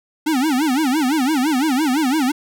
square tone with vibrato, 282.7 Hz, C#4, 34 cents sharp, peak -16 dBFS, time 0.26-2.32 s, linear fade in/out 10 ms, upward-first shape sine, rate 5.9 Hz, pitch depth 230 cents each way, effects none

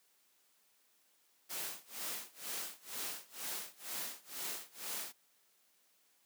white noise with tremolo, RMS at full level -40 dBFS, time 1.49-5.13 s, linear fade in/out 20 ms, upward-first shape sine, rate 2.1 Hz, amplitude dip 95%, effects white hiss -72 dBFS RMS until 6.25 s + high-pass 200 Hz 12 dB/octave

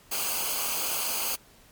white noise with comb filter, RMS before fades -29 dBFS, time 0.11-1.36 s, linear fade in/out 10 ms, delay 0.54 ms, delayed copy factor -0.7, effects pink hiss -56 dBFS RMS until 1.71 s + MP3 96 kbps

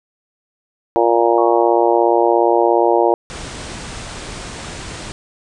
harmonic tone, 117.1 Hz, A#2, 8 cents sharp, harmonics 3 / 4 / 5 / 6 / 7 / 8, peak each -16 / -17 / -18 / -19 / -19 / -20 dBFS, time 0.96-3.14 s, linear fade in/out 0 ms
sine tone with exponential decay, 1105 Hz, C#6, 6 cents flat, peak -22 dBFS, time 1.38-2.63 s, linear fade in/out 2 ms, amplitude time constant 270 ms
pink low-pass noise, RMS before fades -30 dBFS, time 3.3-5.12 s, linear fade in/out 0 ms, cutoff 9400 Hz, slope 96 dB/octave
effects none

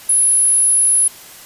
sine tone, 10548 Hz, E9, in tune, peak -10 dBFS, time 0.09-1.08 s, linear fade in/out 5 ms, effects white hiss -38 dBFS RMS until 1.45 s + resampled to 32000 Hz

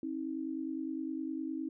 sine tone pair together, 268.8 / 318.6 Hz, C4 / D#4, +47 / +41 cents, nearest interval minor third, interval 294 cents, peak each -38 / -37 dBFS, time 0.03-1.69 s, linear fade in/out 2 ms, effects none

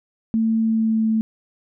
sine tone with pitch glide, 223.7 to 220.9 Hz, A3 to A3, +29 to +7 cents, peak -16 dBFS, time 0.34-1.21 s, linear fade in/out 0 ms, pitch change -22 cents, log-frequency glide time 0.61-1.06 s, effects none

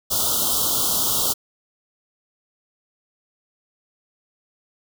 white band-stop noise, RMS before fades -21 dBFS, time 0.1-1.34 s, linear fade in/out 20 ms, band 1400 to 3000 Hz, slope 96 dB/octave, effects none

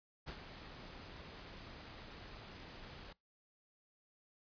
pink noise with ADSR envelope, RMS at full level -45 dBFS, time 0.26-3.13 s, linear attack 25 ms, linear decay 67 ms, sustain -7 dB, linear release 8 ms, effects noise-tail reverb RT60 0.2 s tail -24 dB re dry + resampled to 11025 Hz

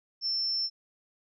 sine tone, 5360 Hz, E8, 28 cents sharp, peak -27 dBFS, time 0.21-0.7 s, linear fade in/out 50 ms, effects none

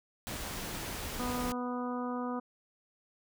pink noise, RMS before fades -39 dBFS, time 0.27-1.52 s, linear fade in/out 0 ms
harmonic tone, 246.9 Hz, B3, in tune, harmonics 1 / 2 / 3 / 4 / 5 / 6, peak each -35 / -40 / -43 / -42 / -42 / -53 dBFS, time 1.19-2.4 s, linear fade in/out 10 ms
effects none

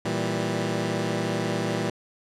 15% pulse chord, E diminished, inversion second, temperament equal, 116.54 / 164.81 / 196 Hz, Bb2 / E3 / G3, 0 / 0 / 0 cents, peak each -23 dBFS, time 0.05-1.9 s, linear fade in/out 5 ms, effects low-pass 8000 Hz 12 dB/octave

